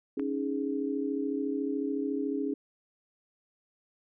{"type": "chord", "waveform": "sine", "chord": "C# suspended second", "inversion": "none", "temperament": "equal", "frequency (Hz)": [277.2, 311.1, 415.3], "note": ["C#4", "D#4", "G#4"], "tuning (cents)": [0, 0, 0], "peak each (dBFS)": [-31, -35, -34], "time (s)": [0.17, 2.54], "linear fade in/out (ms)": 5}
{"type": "click", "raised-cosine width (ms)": 0.5, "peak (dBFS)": -29, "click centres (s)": 0.196}
{"effects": []}